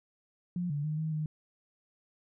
sine tone with pitch steps, 176.8 / 145.2 / 153.4 / 157.8 / 153.9 Hz, F3 / D3 / D#3 / D#3 / D#3, +22 / -19 / -24 / +25 / -19 cents, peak -30 dBFS, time 0.56-1.26 s, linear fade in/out 2 ms, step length 140 ms, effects none

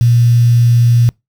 sine tone with quantisation, 118.9 Hz, A#2, 35 cents sharp, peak -6 dBFS, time 0.01-1.09 s, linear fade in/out 0 ms, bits 5, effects noise-tail reverb RT60 0.2 s tail -26 dB re dry

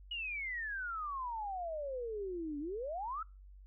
sine exponential two-way sweep, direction down then up, 2928 to 282.1 to 1359 Hz, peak -37 dBFS, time 0.11-3.23 s, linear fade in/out 5 ms, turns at 2.59 s, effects noise-tail reverb RT60 0.3 s tail -25 dB re dry + added 48 Hz sine -52 dBFS peak until 3.66 s

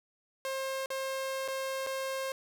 sawtooth tone with dropouts, 533 Hz, C5, 32 cents sharp, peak -29 dBFS, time 0.45-2.32 s, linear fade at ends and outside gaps 1 ms, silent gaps 0.86-0.903 / 1.479-1.484 / 1.865-1.87 s, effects none

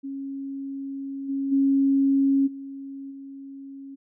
sine tone with level steps, 273.9 Hz, C#4, 21 cents flat, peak -30 / -24 / -17 / -34 / -37 dBFS, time 0.03-3.96 s, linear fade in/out 20 ms, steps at 1.28 / 1.51 / 2.46 / 3.1 s, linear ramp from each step 20 ms, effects none

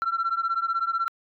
sine beating tone pair, 1346 / 1362 Hz, E6 / F6, +36 / -44 cents, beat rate 16 Hz, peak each -25 dBFS, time 0.02-1.08 s, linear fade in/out 0 ms, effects tanh soft clip ceiling -19 dBFS

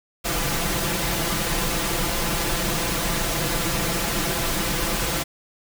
pink noise with comb filter, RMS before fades -24 dBFS, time 0.24-5.24 s, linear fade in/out 20 ms, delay 5.9 ms, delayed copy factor +0.75, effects none

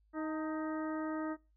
harmonic tone with a mistuned harmonic, 313.1 Hz, D#4, 11 cents sharp, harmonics 1 / 2 / 3 / 4 / 5 / 6, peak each -36 / -43 / -47 / -45 / -51 / -52 dBFS, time 0.13-1.37 s, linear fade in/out 50 ms, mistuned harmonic 3, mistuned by -41 cents, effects noise-tail reverb RT60 0.3 s tail -24 dB re dry + added 52 Hz sine -67 dBFS peak until 1.56 s

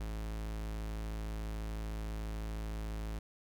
45% pulse tone, 53.8 Hz, A1, 38 cents flat, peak -37 dBFS, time 0-3.19 s, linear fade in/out 5 ms, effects none

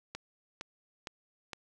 click train, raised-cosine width 0.2 ms, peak -22 dBFS, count 4, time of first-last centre 0.15-1.532 s, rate 2.17 Hz, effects none

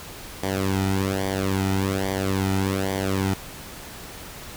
sawtooth tone with flanger, 96.3 Hz, G2, 30 cents flat, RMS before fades -24 dBFS, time 0.43-3.34 s, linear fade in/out 5 ms, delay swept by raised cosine 0.74 to 1.84 ms, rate 1.2 Hz, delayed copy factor -1, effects pink hiss -39 dBFS RMS until 4.56 s

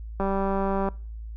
click train, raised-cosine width 1 ms, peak -14 dBFS, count 135, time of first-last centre 0.2-0.887 s, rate 195 Hz, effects noise-tail reverb RT60 0.4 s tail -23 dB re dry + added 55 Hz sine -34 dBFS peak until 1.36 s

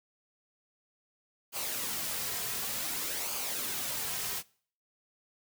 white noise with flanger, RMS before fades -35 dBFS, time 1.52-4.43 s, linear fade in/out 50 ms, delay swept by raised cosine 0.53 to 3.53 ms, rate 0.55 Hz, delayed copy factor -0.5, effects noise-tail reverb RT60 0.5 s tail -23 dB re dry

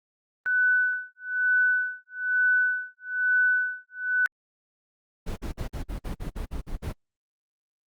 sine tone with tremolo, 1496 Hz, F#6, 19 cents sharp, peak -18 dBFS, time 0.46-4.26 s, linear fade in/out 0 ms, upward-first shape sine, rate 1.1 Hz, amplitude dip 100%
brown noise bursts, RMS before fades -31 dBFS, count 11, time 5.26-6.93 s, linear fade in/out 20 ms, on 110 ms, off 46 ms
effects Opus 24 kbps

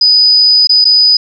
sine tone with dropouts, 4978 Hz, D#8, in tune, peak -4 dBFS, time 0.01-1.17 s, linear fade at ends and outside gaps 5 ms, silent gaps 0.672-0.693 / 0.844-0.852 s, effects none

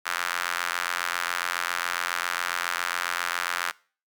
sawtooth tone with high-pass filter, 87.31 Hz, F2, in tune, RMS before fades -29 dBFS, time 0.05-3.72 s, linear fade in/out 20 ms, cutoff 1400 Hz, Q 2.2, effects noise-tail reverb RT60 0.4 s tail -22 dB re dry

